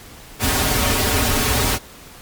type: noise with comb filter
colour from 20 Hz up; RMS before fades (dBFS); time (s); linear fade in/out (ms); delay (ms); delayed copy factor
pink; -18; 0.39-1.79; 50; 5.9; -0.95
effects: pink hiss -41 dBFS RMS until 2.21 s + MP3 96 kbps